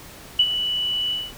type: tone with ADSR envelope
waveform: sine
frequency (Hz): 2960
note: F#7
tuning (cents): 0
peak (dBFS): -11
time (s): 0.39-1.33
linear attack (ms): 6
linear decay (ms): 58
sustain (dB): -10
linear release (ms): 220
effects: pink hiss -42 dBFS RMS until 1.37 s